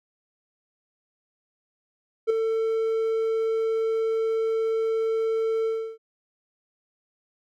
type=tone with ADSR envelope; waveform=triangle; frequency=447.2 Hz; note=A4; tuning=28 cents sharp; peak=-13 dBFS; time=2.27-5.98 s; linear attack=31 ms; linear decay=5 ms; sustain=-7 dB; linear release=320 ms; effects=none